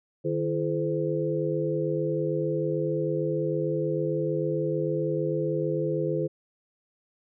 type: tone cluster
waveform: sine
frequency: 152 / 338.4 / 427.4 / 514 Hz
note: D#3 / E4 / G#4 / C5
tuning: -40 / +45 / +50 / -31 cents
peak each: -30 dBFS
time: 0.24-6.28 s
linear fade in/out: 20 ms
effects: none